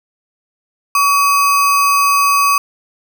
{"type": "tone with sample-and-hold", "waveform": "sine", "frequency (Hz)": 1135, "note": "C#6", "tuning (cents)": 41, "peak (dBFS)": -9, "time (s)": [0.95, 2.58], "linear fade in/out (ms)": 2, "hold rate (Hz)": 3675, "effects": []}